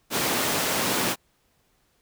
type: high-pass noise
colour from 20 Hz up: pink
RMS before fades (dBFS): -25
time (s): 0.1-1.16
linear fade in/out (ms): 50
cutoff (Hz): 200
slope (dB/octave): 12
effects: pink hiss -67 dBFS RMS until 2.01 s